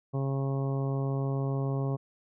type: harmonic tone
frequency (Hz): 136.4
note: C#3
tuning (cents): -28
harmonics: 1 / 2 / 3 / 4 / 5 / 6 / 7 / 8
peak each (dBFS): -28 / -37 / -37 / -41 / -43 / -48 / -49 / -46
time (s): 0.13-1.97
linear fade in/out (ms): 20
effects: none